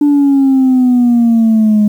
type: exponential sweep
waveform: sine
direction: down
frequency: 293.7 to 207.7 Hz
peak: -4 dBFS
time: 0.01-1.88 s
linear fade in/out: 5 ms
effects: tanh soft clip ceiling -4 dBFS + 7-bit